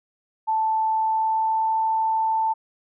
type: tone with pitch glide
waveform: sine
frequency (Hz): 880 to 886.6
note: A5 to A5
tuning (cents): 0 to +13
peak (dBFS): -19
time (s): 0.47-2.54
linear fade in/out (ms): 20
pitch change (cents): +13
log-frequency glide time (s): 0.89-1.79
effects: none